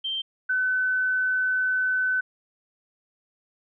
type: tone pair in turn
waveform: sine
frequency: 3141 / 1511.8 Hz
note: G7 / F#6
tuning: +3 / +37 cents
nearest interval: octave + minor second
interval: 1266 cents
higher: first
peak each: -26 / -21 dBFS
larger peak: second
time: 0.04-0.22 / 0.49-2.21 s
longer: second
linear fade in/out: 10 ms
effects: none